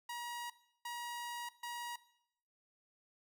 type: tone bursts at uneven times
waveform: sawtooth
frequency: 955 Hz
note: A#5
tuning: 42 cents sharp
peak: -37 dBFS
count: 3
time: 0.09-0.5 / 0.85-1.49 / 1.63-1.96 s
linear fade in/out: 5 ms
effects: noise-tail reverb RT60 0.7 s tail -17 dB re dry